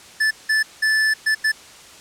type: tone bursts at uneven times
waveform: square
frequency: 1748 Hz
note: A6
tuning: 12 cents flat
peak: -16 dBFS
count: 5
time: 0.2-0.31 / 0.49-0.63 / 0.82-1.14 / 1.26-1.35 / 1.44-1.52 s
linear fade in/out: 10 ms
effects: white hiss -43 dBFS RMS until 2 s + low-pass 8000 Hz 12 dB/octave